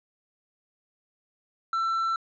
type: tone with hard clipping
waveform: sine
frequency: 1340 Hz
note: E6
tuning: 28 cents sharp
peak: -25 dBFS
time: 1.73-2.16 s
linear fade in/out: 2 ms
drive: 3 dB
effects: resampled to 16000 Hz